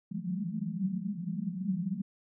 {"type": "band-pass noise", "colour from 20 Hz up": "pink", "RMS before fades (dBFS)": -34, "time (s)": [0.11, 2.02], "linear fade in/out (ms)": 10, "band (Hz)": [170, 210], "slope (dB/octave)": 96, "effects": []}